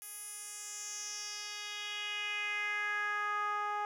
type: tone with band-pass filter sweep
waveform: 10% pulse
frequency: 415.3 Hz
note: G#4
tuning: in tune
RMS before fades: -38 dBFS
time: 0.02-3.85 s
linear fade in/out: 0 ms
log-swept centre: 12000 to 940 Hz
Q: 3
effects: none